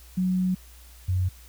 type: tone pair in turn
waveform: sine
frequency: 184.4 / 92.2 Hz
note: F#3 / F#2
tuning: -6 / -6 cents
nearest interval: octave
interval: 1200 cents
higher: first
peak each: -21 dBFS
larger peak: neither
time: 0.17-0.55 / 1.08-1.29 s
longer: first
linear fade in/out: 10 ms
effects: added 60 Hz sine -47 dBFS peak until 1.48 s + white hiss -53 dBFS RMS until 1.48 s